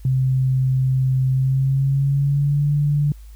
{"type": "tone with pitch glide", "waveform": "sine", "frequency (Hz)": [130.81, 145.98], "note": ["C3", "D3"], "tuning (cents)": [0, -10], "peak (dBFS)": -15, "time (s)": [0.05, 3.12], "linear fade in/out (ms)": 2, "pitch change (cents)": 190, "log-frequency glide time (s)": [1.3, 2.71], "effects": ["added 52 Hz sine -37 dBFS peak until 3.35 s", "white hiss -56 dBFS RMS until 3.35 s"]}